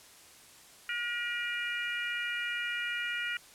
harmonic tone, 477.6 Hz, A#4, 42 cents sharp, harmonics 3 / 4 / 5 / 6, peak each -36 / -37 / -38 / -39 dBFS, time 0.89-3.37 s, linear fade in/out 2 ms, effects white hiss -55 dBFS RMS until 3.54 s + low-pass 11000 Hz 12 dB/octave

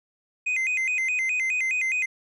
triangle tone with vibrato, 2276 Hz, C#7, 45 cents sharp, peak -21 dBFS, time 0.46-2.06 s, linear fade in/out 10 ms, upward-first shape square, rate 4.8 Hz, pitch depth 160 cents each way, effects resampled to 24000 Hz

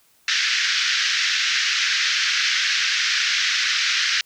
pink band-pass noise, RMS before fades -21 dBFS, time 0.28-4.21 s, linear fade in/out 2 ms, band 1500 to 6000 Hz, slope 48 dB/octave, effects white hiss -59 dBFS RMS until 4.25 s

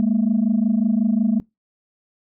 sine tone pair together, 207.6 / 233.1 Hz, G#3 / A#3, 0 / 0 cents, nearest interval major second, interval 200 cents, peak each -17 dBFS, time 0-1.4 s, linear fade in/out 0 ms, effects noise-tail reverb RT60 0.2 s tail -24 dB re dry + tanh soft clip ceiling -11 dBFS

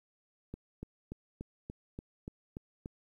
click train, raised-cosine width 3 ms, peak -28 dBFS, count 9, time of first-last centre 0.54-2.859 s, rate 3.45 Hz, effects 11-bit

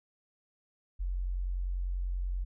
sine tone, 45.18 Hz, F#1, 40 cents flat, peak -30 dBFS, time 0.99-2.45 s, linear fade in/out 20 ms, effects none

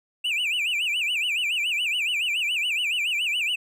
triangle tone with vibrato, 2637 Hz, E7, in tune, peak -21 dBFS, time 0.24-3.56 s, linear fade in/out 10 ms, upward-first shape sine, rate 7.1 Hz, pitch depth 220 cents each way, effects none

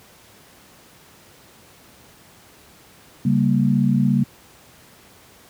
sine chord, G diminished, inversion second, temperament equal, 138.59 / 196 / 233.1 Hz, Db3 / G3 / Bb3, 0 / 0 / 0 cents, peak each -19 dBFS, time 3.25-4.24 s, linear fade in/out 5 ms, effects pink hiss -49 dBFS RMS until 5.49 s + high-pass 80 Hz 12 dB/octave

